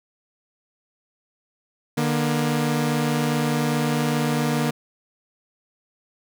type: tone pair together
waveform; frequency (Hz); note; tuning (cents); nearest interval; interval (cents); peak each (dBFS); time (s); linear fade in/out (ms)
sawtooth; 150 / 237.4; D3 / A#3; +37 / +32; minor sixth; 795; -19; 1.97-4.71; 10
effects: none